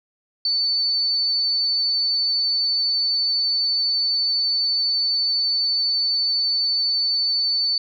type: tone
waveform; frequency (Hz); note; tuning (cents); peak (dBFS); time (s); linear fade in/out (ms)
sine; 4506; C#8; +28; -18; 0.45-7.78; 2
effects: none